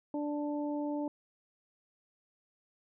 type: harmonic tone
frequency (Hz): 293.7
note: D4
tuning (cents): 0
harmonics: 1 / 2 / 3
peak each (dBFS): -33 / -39 / -43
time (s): 0.14-1.08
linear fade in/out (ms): 2
effects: none